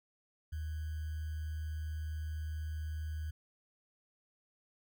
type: tone with sample-and-hold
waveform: sine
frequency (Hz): 77.78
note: D#2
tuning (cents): 0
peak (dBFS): -36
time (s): 0.52-3.31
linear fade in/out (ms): 10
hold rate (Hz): 1575
effects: none